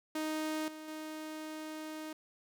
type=tone with level steps; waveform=sawtooth; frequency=311.1 Hz; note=D#4; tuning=in tune; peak=-30 / -41 / -37 dBFS; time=0.15-2.13 s; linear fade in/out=5 ms; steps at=0.68 / 0.88 s; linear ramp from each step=2 ms; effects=none